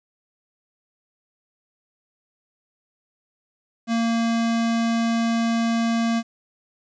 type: tone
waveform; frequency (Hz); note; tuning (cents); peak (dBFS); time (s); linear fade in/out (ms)
square; 230; A#3; -23; -20; 3.87-6.23; 50
effects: resampled to 16000 Hz + 9-bit